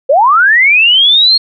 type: linear sweep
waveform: sine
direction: up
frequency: 501 to 4309 Hz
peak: -4 dBFS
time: 0.09-1.38 s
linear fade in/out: 10 ms
effects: none